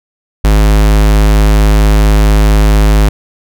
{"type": "tone", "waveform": "square", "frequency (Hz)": 52.2, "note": "G#1", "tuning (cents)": 10, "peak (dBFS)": -5, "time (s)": [0.44, 3.09], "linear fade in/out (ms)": 5, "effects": []}